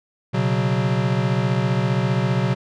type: chord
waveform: square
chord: B suspended second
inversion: none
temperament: equal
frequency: 123.47 / 138.59 / 185 Hz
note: B2 / C#3 / F#3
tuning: 0 / 0 / 0 cents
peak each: -22 / -24 / -24 dBFS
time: 0.33-2.55 s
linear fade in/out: 20 ms
effects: low-pass 4000 Hz 12 dB/octave

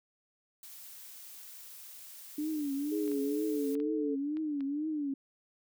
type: noise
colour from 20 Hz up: blue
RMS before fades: -49 dBFS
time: 0.63-3.75 s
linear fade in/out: 2 ms
type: tone with vibrato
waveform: sine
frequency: 293.7 Hz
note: D4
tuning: in tune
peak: -31 dBFS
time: 2.38-5.14 s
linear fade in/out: 5 ms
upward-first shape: triangle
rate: 2.1 Hz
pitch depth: 140 cents each way
type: tone with pitch glide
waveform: sine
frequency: 415.3 to 438.7 Hz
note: G#4 to A4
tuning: 0 to -5 cents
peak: -33 dBFS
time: 2.91-4.16 s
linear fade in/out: 20 ms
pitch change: +95 cents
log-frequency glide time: 3.03-3.71 s
type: clicks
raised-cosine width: 0.3 ms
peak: -36 dBFS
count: 6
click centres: 3.078 / 3.117 / 3.753 / 3.801 / 4.37 / 4.607 s
effects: none

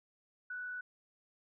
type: tone with frequency modulation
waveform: sine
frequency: 1482 Hz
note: F#6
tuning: 2 cents sharp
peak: -39 dBFS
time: 0.5-0.81 s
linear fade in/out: 5 ms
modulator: 46.2 Hz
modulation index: 0.29
effects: none

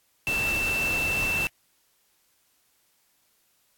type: tone in noise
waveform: sine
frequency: 2667 Hz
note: E7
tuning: 20 cents sharp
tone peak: -24 dBFS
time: 0.27-1.47 s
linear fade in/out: 0 ms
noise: pink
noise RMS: -33 dBFS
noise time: 0.27-1.47 s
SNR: +6 dB
effects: white hiss -67 dBFS RMS until 3.77 s + AAC 64 kbps

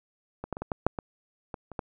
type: clicks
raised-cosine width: 1 ms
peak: -21 / -17 / -22 / -19 / -14 / -6 / -18 / -21 / -27 / -17 dBFS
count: 10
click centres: 0.44 / 0.527 / 0.569 / 0.62 / 0.718 / 0.866 / 0.988 / 1.542 / 1.717 / 1.792 s
effects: none

